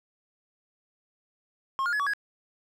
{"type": "tone with pitch steps", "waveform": "triangle", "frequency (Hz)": [1075, 1419, 1696, 1135, 1659], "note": ["C6", "F6", "G#6", "C#6", "G#6"], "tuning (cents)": [47, 27, 36, 41, -2], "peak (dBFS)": -23, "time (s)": [1.79, 2.135], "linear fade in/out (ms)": 0, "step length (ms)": 69, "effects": []}